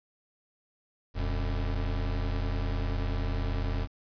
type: tone pair together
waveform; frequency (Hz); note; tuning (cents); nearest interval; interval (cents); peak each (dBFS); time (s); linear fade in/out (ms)
square; 40.09 / 90; E1 / F#2; -47 / -47; octave + major second; 1400; -30 / -33; 1.14-3.88; 50
effects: resampled to 11025 Hz + 10-bit